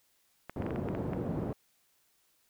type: clicks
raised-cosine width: 0.5 ms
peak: -25 dBFS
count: 8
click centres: 0.496 / 0.622 / 0.665 / 0.707 / 0.76 / 0.887 / 0.95 / 1.134 s
type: band-pass noise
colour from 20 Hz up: pink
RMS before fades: -35 dBFS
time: 0.56-1.53 s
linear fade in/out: 2 ms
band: 110 to 470 Hz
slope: 12 dB/octave
effects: white hiss -71 dBFS RMS until 2.49 s